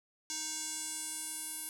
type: tone with band-pass filter sweep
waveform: square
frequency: 312.8 Hz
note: D#4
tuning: 9 cents sharp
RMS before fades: -40 dBFS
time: 0.3-1.69 s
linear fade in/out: 0 ms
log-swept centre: 6500 to 11000 Hz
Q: 2.8
effects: none